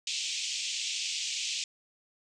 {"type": "band-pass noise", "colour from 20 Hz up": "pink", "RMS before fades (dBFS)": -34, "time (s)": [0.07, 1.64], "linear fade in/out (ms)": 2, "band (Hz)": [2500, 7600], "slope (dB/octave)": 48, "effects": ["resampled to 22050 Hz"]}